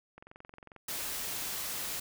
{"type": "click train", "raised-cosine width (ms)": 0.5, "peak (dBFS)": -34, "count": 14, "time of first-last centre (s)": [0.18, 0.763], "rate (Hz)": 22.3}
{"type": "noise", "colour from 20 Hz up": "white", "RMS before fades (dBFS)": -37, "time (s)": [0.88, 2], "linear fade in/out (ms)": 5}
{"effects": []}